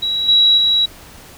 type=tone with level steps; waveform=sine; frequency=3886 Hz; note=B7; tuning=29 cents flat; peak=-16 / -8 / -11 dBFS; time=0.02-0.86 s; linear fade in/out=10 ms; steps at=0.28 / 0.57 s; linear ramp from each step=10 ms; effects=pink hiss -40 dBFS RMS until 1.37 s